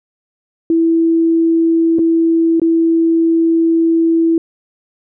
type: tone with dropouts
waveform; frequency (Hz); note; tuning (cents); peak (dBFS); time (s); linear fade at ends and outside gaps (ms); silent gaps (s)
sine; 329.6; E4; 0; -9; 0.7-4.38; 2; 1.986-1.991 / 2.598-2.617
effects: none